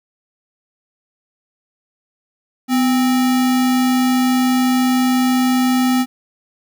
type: tone with sample-and-hold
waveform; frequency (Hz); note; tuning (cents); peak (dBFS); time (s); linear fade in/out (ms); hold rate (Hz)
sine; 252.1; B3; +36; -12; 2.68-6.06; 50; 1050
effects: none